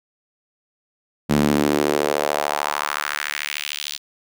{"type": "tone with high-pass filter sweep", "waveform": "sawtooth", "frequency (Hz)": 73.5, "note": "D2", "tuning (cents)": 2, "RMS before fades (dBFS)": -22, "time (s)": [1.29, 3.98], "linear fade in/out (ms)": 20, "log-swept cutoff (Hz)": [190, 3900], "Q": 2.1, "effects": []}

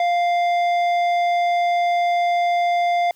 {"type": "tone with tanh clipping", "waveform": "sine", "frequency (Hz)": 698.5, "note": "F5", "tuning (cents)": 0, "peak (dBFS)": -18, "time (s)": [0, 3.11], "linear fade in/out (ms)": 2, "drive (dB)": 11, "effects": ["white hiss -58 dBFS RMS until 3.15 s"]}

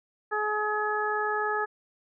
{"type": "harmonic tone", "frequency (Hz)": 423.4, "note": "G#4", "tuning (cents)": 33, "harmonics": [1, 2, 3, 4], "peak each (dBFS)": [-31, -31, -31, -31], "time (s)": [0.31, 1.66], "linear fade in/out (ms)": 20, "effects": []}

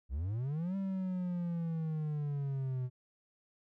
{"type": "linear two-way sweep", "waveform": "triangle", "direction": "up then down", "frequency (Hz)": [58.27, 196, 124.4], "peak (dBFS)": -31, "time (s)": [0.09, 2.9], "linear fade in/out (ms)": 50, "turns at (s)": 0.76, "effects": []}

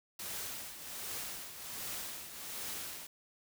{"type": "noise with tremolo", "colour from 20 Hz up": "white", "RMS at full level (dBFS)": -40, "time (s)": [0.19, 3.07], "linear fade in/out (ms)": 5, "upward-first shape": "triangle", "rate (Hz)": 1.3, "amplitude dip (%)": 65, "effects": []}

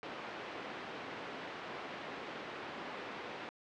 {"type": "band-pass noise", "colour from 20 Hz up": "pink", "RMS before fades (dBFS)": -45, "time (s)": [0.03, 3.49], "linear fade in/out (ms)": 0, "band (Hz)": [300, 2800], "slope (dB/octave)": 12, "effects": ["low-pass 5000 Hz 12 dB/octave"]}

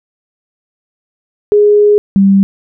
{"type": "tone pair in turn", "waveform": "sine", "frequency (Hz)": [415.1, 195.9], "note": ["G#4", "G3"], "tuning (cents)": [-1, -1], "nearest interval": "octave + minor second", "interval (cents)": 1300, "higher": "first", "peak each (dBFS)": -4, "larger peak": "neither", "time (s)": [[1.52, 1.98], [2.16, 2.43]], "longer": "first", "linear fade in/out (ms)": 0, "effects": []}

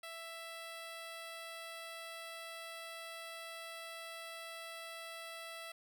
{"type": "tone", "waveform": "10% pulse", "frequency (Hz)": 662, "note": "E5", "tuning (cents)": 7, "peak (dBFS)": -37, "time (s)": [0.03, 5.72], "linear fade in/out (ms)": 5, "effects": []}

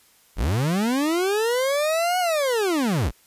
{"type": "linear two-way sweep", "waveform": "40% pulse", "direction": "up then down", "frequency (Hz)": [35.97, 740, 36.37], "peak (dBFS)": -19, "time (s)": [0.36, 3.12], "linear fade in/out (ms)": 50, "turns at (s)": 2.19, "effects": ["white hiss -57 dBFS RMS until 3.26 s", "resampled to 32000 Hz"]}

